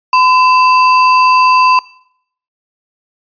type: tone with sample-and-hold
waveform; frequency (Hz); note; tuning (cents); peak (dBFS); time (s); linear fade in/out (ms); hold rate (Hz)
sine; 1015; B5; +47; -5; 0.13-1.79; 2; 3675
effects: noise-tail reverb RT60 0.7 s tail -22 dB re dry + resampled to 11025 Hz